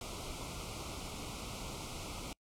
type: band-stop noise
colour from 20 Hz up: pink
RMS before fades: -43 dBFS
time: 0.01-2.33 s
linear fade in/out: 2 ms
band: 1400 to 2100 Hz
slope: 96 dB/octave
effects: noise-tail reverb RT60 0.1 s tail -26 dB re dry + low-pass 10000 Hz 12 dB/octave